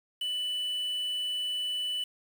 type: tone with quantisation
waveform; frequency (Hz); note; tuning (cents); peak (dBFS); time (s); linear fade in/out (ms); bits
triangle; 2980; F#7; +12; -28; 0.21-2.04; 5; 8
effects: none